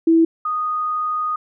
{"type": "tone pair in turn", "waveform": "sine", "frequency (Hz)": [328.2, 1239.1], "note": ["E4", "D#6"], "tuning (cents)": [-8, -8], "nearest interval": "octave + major seventh", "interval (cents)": 2300, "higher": "second", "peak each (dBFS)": [-10, -19], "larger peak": "first", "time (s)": [[0.07, 0.25], [0.45, 1.36]], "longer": "second", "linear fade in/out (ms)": 5, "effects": []}